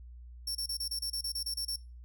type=tone bursts; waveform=sawtooth; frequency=5450 Hz; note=F8; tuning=43 cents flat; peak=-30 dBFS; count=12; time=0.47-1.761 s; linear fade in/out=5 ms; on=81 ms; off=29 ms; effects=noise-tail reverb RT60 0.3 s tail -23 dB re dry + added 60 Hz sine -46 dBFS peak until 2.04 s